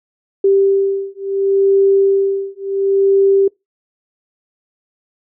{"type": "beating tone pair", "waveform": "sine", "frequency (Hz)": [392, 392.71], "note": ["G4", "G4"], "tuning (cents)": [0, 3], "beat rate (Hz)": 0.71, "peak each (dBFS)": -14, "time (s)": [0.44, 3.48], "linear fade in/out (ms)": 5, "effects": ["noise-tail reverb RT60 0.2 s tail -26 dB re dry"]}